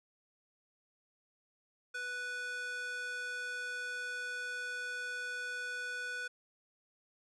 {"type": "tone with high-pass filter", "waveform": "square", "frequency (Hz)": 493.9, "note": "B4", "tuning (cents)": 0, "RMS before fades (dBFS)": -40, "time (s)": [1.94, 6.28], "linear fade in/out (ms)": 10, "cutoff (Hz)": 1200, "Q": 9.4, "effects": ["resampled to 22050 Hz"]}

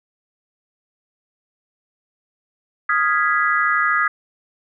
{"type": "chord", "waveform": "sine", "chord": "F half-diminished seventh", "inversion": "third", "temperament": "equal", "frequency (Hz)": [1244.5, 1396.9, 1661.2, 1975.5], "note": ["Eb6", "F6", "Ab6", "Cb7"], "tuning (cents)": [0, 0, 0, 0], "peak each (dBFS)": [-19, -23, -20, -23], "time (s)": [2.89, 4.08], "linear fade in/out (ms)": 5, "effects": []}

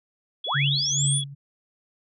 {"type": "tone with vibrato", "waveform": "sine", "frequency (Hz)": 3370, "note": "G#7", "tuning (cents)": 25, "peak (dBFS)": -28, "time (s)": [0.44, 1.24], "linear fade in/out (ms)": 5, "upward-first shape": "sine", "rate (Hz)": 5.8, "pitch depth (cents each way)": 12}
{"type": "linear sweep", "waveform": "sine", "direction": "up", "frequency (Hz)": [304.2, 9956], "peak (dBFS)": -23, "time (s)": [0.46, 1.22], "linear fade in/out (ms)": 50}
{"type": "tone with tremolo", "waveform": "sine", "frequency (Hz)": 140.2, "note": "C#3", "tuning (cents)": 20, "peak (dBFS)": -21, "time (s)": [0.54, 1.35], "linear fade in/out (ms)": 20, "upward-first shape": "sine", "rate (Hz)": 2.3, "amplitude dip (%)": 85}
{"effects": []}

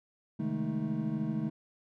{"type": "tone cluster", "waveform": "triangle", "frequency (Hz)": [133.2, 156.3, 207.1, 220.3, 313.9], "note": ["C3", "D#3", "G#3", "A3", "D#4"], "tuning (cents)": [31, 8, -5, 2, 15], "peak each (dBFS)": [-39, -34, -36, -32, -37], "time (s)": [0.39, 1.5], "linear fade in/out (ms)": 10, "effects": []}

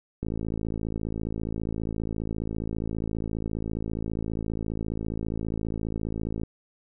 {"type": "click train", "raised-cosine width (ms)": 3, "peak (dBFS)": -18, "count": 341, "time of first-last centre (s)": [0.23, 6.434], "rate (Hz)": 54.8, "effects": []}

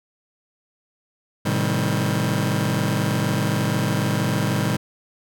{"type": "chord", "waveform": "sawtooth", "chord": "A half-diminished seventh", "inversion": "none", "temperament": "just", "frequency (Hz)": [110, 132, 158.4, 198], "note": ["A2", "C3", "Eb3", "G3"], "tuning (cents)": [0, 16, 31, 18], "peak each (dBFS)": -21, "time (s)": [1.45, 4.77], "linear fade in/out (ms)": 10, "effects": []}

